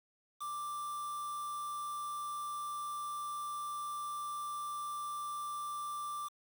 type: tone with quantisation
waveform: triangle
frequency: 1178 Hz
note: D6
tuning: 5 cents sharp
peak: -36 dBFS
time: 0.4-6.29 s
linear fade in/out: 20 ms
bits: 8
effects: none